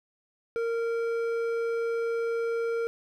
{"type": "tone with hard clipping", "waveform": "sine", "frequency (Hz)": 462.1, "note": "A#4", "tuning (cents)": -15, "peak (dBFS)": -28, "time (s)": [0.56, 2.87], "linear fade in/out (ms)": 0, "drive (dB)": 8, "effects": []}